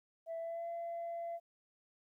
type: tone with pitch glide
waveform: sine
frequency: 661 to 679.2 Hz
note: E5 to F5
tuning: +5 to -48 cents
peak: -37 dBFS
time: 0.26-1.4 s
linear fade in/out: 50 ms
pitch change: +47 cents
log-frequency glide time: 0.38-0.67 s
effects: tanh soft clip ceiling -36 dBFS + 13-bit